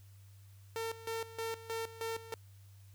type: tone with tremolo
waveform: sawtooth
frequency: 452.6 Hz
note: A4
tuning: 49 cents sharp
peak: -32 dBFS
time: 0.76-2.34 s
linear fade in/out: 0 ms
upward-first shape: square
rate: 3.2 Hz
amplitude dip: 80%
effects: added 98 Hz sine -54 dBFS peak until 2.94 s + white hiss -68 dBFS RMS until 2.94 s